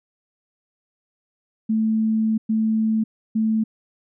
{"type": "tone bursts at uneven times", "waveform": "sine", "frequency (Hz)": 220, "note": "A3", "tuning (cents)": 0, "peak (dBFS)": -17, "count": 3, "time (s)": [[1.69, 2.38], [2.49, 3.04], [3.35, 3.64]], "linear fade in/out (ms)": 10, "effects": []}